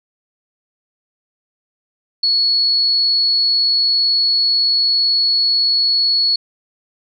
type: tone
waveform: sine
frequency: 4379 Hz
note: C#8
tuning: 22 cents flat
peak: -12 dBFS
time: 2.23-6.36 s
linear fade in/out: 5 ms
effects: none